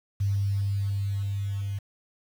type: tone with level ramp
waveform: sine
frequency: 99.7 Hz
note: G2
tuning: 30 cents sharp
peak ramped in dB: -22 to -28 dBFS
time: 0.2-1.79 s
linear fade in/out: 10 ms
effects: 8-bit